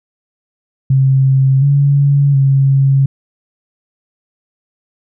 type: tone with pitch steps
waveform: sine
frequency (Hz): 133.9 / 141.3 / 136.4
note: C3 / C#3 / C#3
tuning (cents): +40 / +34 / -28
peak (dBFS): -7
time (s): 0.9-3.06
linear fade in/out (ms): 5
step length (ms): 720
effects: none